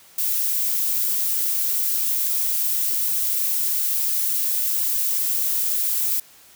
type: noise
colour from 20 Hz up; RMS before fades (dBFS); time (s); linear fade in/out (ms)
violet; -22; 0.18-6.2; 5
effects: white hiss -50 dBFS RMS until 6.55 s